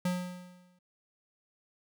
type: tone with exponential decay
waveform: square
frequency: 180 Hz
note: F#3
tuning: 47 cents flat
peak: -27 dBFS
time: 0.05-0.79 s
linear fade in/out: 5 ms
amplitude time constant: 160 ms
effects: none